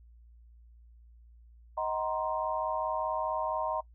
sine chord, C half-diminished seventh, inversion first, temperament just, 627.9 / 753.5 / 941.9 / 1046.5 Hz, Eb5 / Gb5 / Bb5 / C6, +16 / +31 / +18 / 0 cents, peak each -34 / -38 / -33 / -36 dBFS, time 1.77-3.81 s, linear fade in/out 10 ms, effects noise-tail reverb RT60 0.1 s tail -22 dB re dry + added 58 Hz sine -53 dBFS peak until 3.94 s

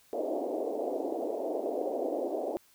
white band-pass noise, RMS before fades -33 dBFS, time 0.13-2.57 s, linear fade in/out 0 ms, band 280 to 690 Hz, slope 48 dB/octave, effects white hiss -63 dBFS RMS until 2.74 s

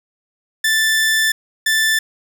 sawtooth tone bursts at uneven times, 1763 Hz, A6, 3 cents sharp, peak -10 dBFS, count 2, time 0.64-1.32 / 1.66-1.99 s, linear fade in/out 5 ms, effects none

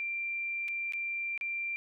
sine tone with dropouts, 2366 Hz, D7, 12 cents sharp, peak -32 dBFS, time 0-1.76 s, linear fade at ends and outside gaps 0 ms, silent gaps 0.681-0.685 / 0.923-0.935 / 1.377-1.411 s, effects none

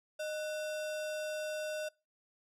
sine tone with sample-and-hold, 615 Hz, D#5, 20 cents flat, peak -35 dBFS, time 0.19-1.89 s, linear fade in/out 10 ms, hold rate 2100 Hz, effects noise-tail reverb RT60 0.3 s tail -25 dB re dry + low-pass 12000 Hz 12 dB/octave

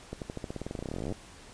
accelerating click train, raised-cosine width 2 ms, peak -22 dBFS, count 29, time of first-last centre 0.13-1.123 s, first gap 88 ms, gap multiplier 0.92, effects pink hiss -51 dBFS RMS until 1.53 s + resampled to 22050 Hz

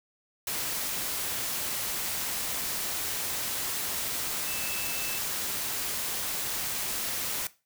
sine tone in noise, 2637 Hz, E7, in tune, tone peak -39 dBFS, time 4.47-5.18 s, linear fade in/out 2 ms, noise white, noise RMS -32 dBFS, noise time 0.47-7.47 s, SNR -10 dB, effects noise-tail reverb RT60 0.3 s tail -18 dB re dry

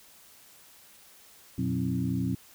sine tone cluster, 90.4 / 122 / 184.7 / 265 / 323.8 Hz, F#2 / B2 / F#3 / C4 / E4, -40 / -21 / -3 / +22 / -31 cents, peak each -38 / -31 / -31 / -31 / -40 dBFS, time 1.58-2.35 s, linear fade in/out 5 ms, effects white hiss -55 dBFS RMS until 2.54 s

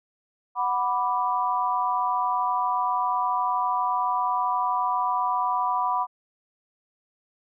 sine chord, B minor, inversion second, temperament equal, 740 / 987.8 / 1174.7 Hz, F#5 / B5 / D6, 0 / 0 / 0 cents, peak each -28 / -24 / -28 dBFS, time 0.55-6.07 s, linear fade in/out 50 ms, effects none

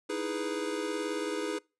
square chord, E major seventh, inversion third, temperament equal, 311.1 / 329.6 / 415.3 / 493.9 Hz, D#4 / E4 / G#4 / B4, 0 / 0 / 0 / 0 cents, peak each -38 / -40 / -36 / -38 dBFS, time 0.09-1.59 s, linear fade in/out 10 ms, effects noise-tail reverb RT60 0.3 s tail -26 dB re dry + resampled to 24000 Hz

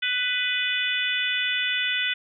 harmonic tone, 496.9 Hz, B4, 11 cents sharp, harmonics 3 / 4 / 5 / 6 / 7, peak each -29 / -29 / -29 / -29 / -29 dBFS, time 0.02-2.14 s, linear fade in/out 10 ms, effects none

